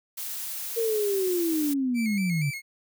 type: noise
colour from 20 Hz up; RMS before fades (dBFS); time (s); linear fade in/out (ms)
blue; -34; 0.17-1.74; 10
type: linear sweep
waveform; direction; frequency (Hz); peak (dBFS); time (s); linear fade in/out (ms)
sine; down; 466.2 to 135; -23; 0.76-2.51; 20
type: tone with vibrato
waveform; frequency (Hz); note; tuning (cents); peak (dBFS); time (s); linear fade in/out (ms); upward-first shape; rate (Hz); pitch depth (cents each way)
40% pulse; 2244; C#7; +21; -32; 1.94-2.62; 50; square; 4.2; 62
effects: none